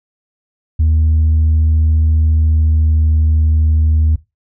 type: tone with pitch glide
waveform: sine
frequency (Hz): 78.6 to 78.1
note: D#2 to D#2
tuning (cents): +18 to +7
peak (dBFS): -7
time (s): 0.79-4.16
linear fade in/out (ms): 10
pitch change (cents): -11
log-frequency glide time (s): 2.28-3.12
effects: noise-tail reverb RT60 0.2 s tail -17 dB re dry + tanh soft clip ceiling -7 dBFS